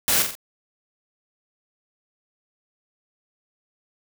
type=noise with echo; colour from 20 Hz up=white; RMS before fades=-20 dBFS; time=0.08-0.22 s; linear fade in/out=0 ms; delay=44 ms; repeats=3; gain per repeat=-6 dB; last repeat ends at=0.352 s; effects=none